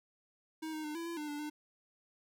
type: tone with pitch steps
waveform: square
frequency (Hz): 316.7 / 310.6 / 301.8 / 334.4 / 338.4 / 299.8 / 293 / 300.7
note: D#4 / D#4 / D4 / E4 / E4 / D4 / D4 / D4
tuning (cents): +31 / -3 / +47 / +25 / +45 / +36 / -4 / +41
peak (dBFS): -39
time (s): 0.62-1.5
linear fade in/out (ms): 10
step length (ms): 110
effects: none